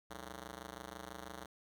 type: ring-modulated tone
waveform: 5% pulse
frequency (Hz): 125.3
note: B2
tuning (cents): +25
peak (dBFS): -32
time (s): 0.1-1.46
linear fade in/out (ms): 5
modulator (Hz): 49.6
effects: none